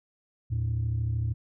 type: tone pair together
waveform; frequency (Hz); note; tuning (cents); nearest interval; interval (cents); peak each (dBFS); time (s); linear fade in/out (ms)
sine; 80 / 113.14; D#2 / A2; +49 / +49; tritone; 600; -29 / -25; 0.5-1.34; 20
effects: tanh soft clip ceiling -22 dBFS